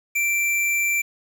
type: tone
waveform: square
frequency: 2348 Hz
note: D7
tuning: 1 cent flat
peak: -20 dBFS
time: 0.15-1.02 s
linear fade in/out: 10 ms
effects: 8-bit